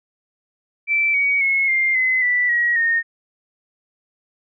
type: tone with pitch steps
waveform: sine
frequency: 2330 / 2253 / 2179 / 2107 / 2038 / 1970.6 / 1905.7 / 1842.9 Hz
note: D7 / C#7 / C#7 / C7 / C7 / B6 / A#6 / A#6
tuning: -14 / +28 / -30 / +12 / -46 / -4 / +38 / -20 cents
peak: -15 dBFS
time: 0.87-3.03 s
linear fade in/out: 50 ms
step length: 270 ms
effects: none